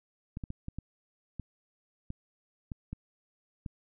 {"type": "clicks", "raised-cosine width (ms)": 5, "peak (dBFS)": -25, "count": 10, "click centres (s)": [0.371, 0.438, 0.504, 0.684, 0.786, 1.397, 2.104, 2.718, 2.93, 3.662], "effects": []}